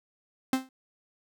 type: tone with exponential decay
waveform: 45% pulse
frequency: 261.6 Hz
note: C4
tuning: in tune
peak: -20 dBFS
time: 0.53-0.69 s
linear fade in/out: 2 ms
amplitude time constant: 34 ms
effects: none